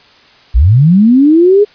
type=linear sweep; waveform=sine; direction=up; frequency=48.77 to 423.7 Hz; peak=-3 dBFS; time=0.54-1.65 s; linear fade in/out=20 ms; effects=white hiss -43 dBFS RMS until 1.74 s + resampled to 11025 Hz